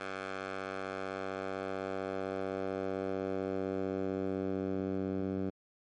10% pulse tone with band-pass filter sweep, 95.7 Hz, G2, 41 cents flat, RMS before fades -36 dBFS, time 0-5.5 s, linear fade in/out 5 ms, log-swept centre 1400 to 240 Hz, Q 0.92, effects MP3 48 kbps

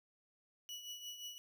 30% pulse tone with tremolo, 2938 Hz, F#7, 13 cents flat, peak -40 dBFS, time 0.69-1.38 s, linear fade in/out 0 ms, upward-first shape triangle, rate 5.7 Hz, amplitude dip 65%, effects none

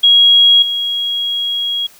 sine tone with level steps, 3300 Hz, G#7, 12 cents flat, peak -5 / -15 dBFS, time 0.03-1.87 s, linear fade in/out 10 ms, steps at 0.62 s, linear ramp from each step 5 ms, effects white hiss -44 dBFS RMS until 1.99 s

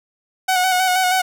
sawtooth tone with vibrato, 740 Hz, F#5, in tune, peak -11 dBFS, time 0.48-1.22 s, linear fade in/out 10 ms, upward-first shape square, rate 6.3 Hz, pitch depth 27 cents each way, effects none

